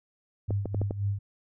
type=tone with tremolo; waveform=sine; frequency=100.2 Hz; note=G2; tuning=38 cents sharp; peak=-24 dBFS; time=0.48-1.19 s; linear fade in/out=10 ms; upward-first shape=sine; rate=3.8 Hz; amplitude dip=70%
type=clicks; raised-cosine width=2 ms; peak=-18 dBFS; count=5; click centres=0.507 / 0.657 / 0.746 / 0.816 / 0.909 s
effects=none